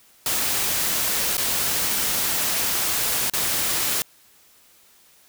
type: noise with dropouts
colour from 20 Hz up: white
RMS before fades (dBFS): -23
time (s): 0.26-4.02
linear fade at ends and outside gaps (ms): 1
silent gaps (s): 1.369-1.379 / 3.299-3.336
effects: white hiss -55 dBFS RMS until 5.28 s